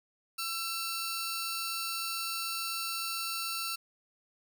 15% pulse tone pair together, 1342 / 4547 Hz, E6 / C#8, +31 / +43 cents, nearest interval octave + major sixth, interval 2112 cents, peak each -29 / -30 dBFS, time 0.38-3.76 s, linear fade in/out 10 ms, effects none

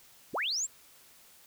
sine linear sweep, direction up, 66.5 to 7790 Hz, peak -29 dBFS, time 0.33-0.67 s, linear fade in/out 20 ms, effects white hiss -58 dBFS RMS until 1.46 s

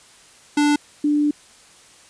square / sine tone pair in turn, 293.6 / 295 Hz, D4 / D4, 0 / +8 cents, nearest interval unison, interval 8 cents, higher second, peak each -15 dBFS, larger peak neither, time 0.57-0.76 / 1.04-1.31 s, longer second, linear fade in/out 5 ms, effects white hiss -49 dBFS RMS until 2.09 s + resampled to 22050 Hz

